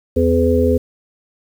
harmonic tone with a mistuned harmonic, 84.1 Hz, E2, 35 cents sharp, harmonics 1 / 3 / 5 / 6, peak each -17 / -17 / -17 / -17 dBFS, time 0.16-0.78 s, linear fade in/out 10 ms, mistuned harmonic 1, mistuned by -49 cents, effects 7-bit

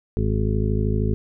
harmonic tone, 53 Hz, G#1, 36 cents sharp, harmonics 1 / 2 / 3 / 4 / 5 / 7 / 8, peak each -23 / -23 / -30 / -27 / -33 / -30 / -30 dBFS, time 0.17-1.14 s, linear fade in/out 0 ms, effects none

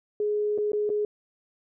sine tone with dropouts, 418.6 Hz, G#4, 14 cents sharp, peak -23 dBFS, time 0.2-1.05 s, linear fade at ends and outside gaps 2 ms, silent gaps 0.578-0.584 / 0.719-0.732 / 0.893-0.9 s, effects none

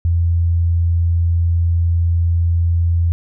sine tone, 84.8 Hz, E2, 50 cents sharp, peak -12 dBFS, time 0.05-3.12 s, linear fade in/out 0 ms, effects none

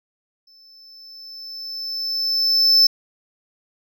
triangle tone with exponential growth, 5274 Hz, E8, in tune, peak -8 dBFS, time 0.47-2.87 s, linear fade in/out 5 ms, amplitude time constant 520 ms, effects none

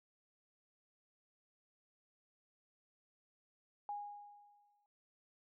sine tone with exponential decay, 822 Hz, G#5, 18 cents flat, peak -38 dBFS, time 3.89-4.86 s, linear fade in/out 1 ms, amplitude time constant 210 ms, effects none

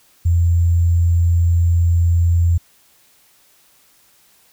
sine tone with sample-and-hold, 85.3 Hz, F2, 40 cents flat, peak -11 dBFS, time 0.25-2.58 s, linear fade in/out 10 ms, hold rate 7350 Hz, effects white hiss -54 dBFS RMS until 4.52 s

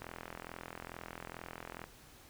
click train, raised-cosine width 0.5 ms, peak -28 dBFS, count 78, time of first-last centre 0.02-1.84 s, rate 42.3 Hz, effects pink hiss -58 dBFS RMS until 2.29 s

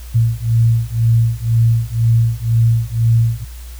sine beating tone pair, 114.1 / 116.1 Hz, A#2 / A#2, -37 / -7 cents, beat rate 2 Hz, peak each -14 dBFS, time 0.14-3.45 s, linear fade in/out 20 ms, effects added 60 Hz sine -29 dBFS peak until 3.79 s + white hiss -42 dBFS RMS until 3.79 s

